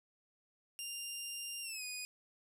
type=tone with pitch glide; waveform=15% pulse; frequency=2794 to 2475 Hz; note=F7 to D#7; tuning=0 to -10 cents; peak=-34 dBFS; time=0.79-2.05 s; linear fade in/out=0 ms; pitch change=-210 cents; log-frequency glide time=1.62-1.84 s; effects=none